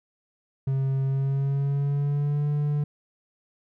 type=tone with pitch glide; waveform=triangle; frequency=134.7 to 146.89 Hz; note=C#3 to D3; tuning=-49 to +1 cents; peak=-20 dBFS; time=0.67-2.84 s; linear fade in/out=5 ms; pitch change=+150 cents; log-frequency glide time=1.04-2.47 s; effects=none